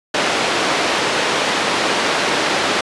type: band-pass noise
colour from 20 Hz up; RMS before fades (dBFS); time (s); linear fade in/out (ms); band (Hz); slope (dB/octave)
pink; -18; 0.14-2.81; 5; 350 to 4500; 12
effects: resampled to 24000 Hz